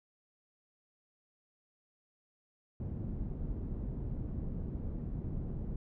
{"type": "low-pass noise", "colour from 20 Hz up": "pink", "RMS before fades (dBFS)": -38, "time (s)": [2.8, 5.76], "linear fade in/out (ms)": 2, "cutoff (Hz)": 230, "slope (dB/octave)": 12, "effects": []}